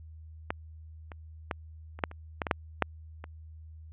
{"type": "clicks", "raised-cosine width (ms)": 0.5, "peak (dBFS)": [-14, -28, -15, -29, -10, -30, -14, -16, -8, -8, -26], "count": 11, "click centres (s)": [0.505, 1.118, 1.512, 1.99, 2.038, 2.114, 2.418, 2.468, 2.512, 2.823, 3.241], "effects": ["added 79 Hz sine -45 dBFS peak until 3.92 s", "resampled to 8000 Hz"]}